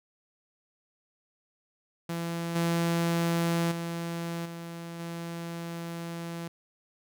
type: tone with level steps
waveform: sawtooth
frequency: 168.7 Hz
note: E3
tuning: 40 cents sharp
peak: -27 / -21 / -28 / -34 / -31 dBFS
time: 2.09-6.48 s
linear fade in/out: 5 ms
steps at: 2.55 / 3.71 / 4.45 / 4.99 s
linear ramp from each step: 10 ms
effects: none